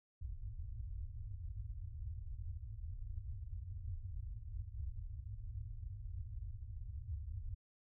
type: low-pass noise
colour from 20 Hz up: white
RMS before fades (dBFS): -45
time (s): 0.21-7.55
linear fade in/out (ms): 10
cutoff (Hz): 110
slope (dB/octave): 96
effects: none